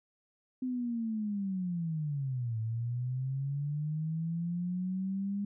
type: linear two-way sweep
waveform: sine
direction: down then up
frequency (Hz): 258 to 110 to 203.5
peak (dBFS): -31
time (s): 0.62-5.45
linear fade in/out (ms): 5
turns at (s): 2.59
effects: none